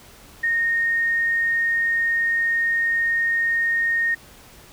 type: tone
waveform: sine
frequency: 1849 Hz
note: A#6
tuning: 15 cents flat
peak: -18 dBFS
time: 0.43-4.15 s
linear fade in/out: 10 ms
effects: pink hiss -47 dBFS RMS until 4.72 s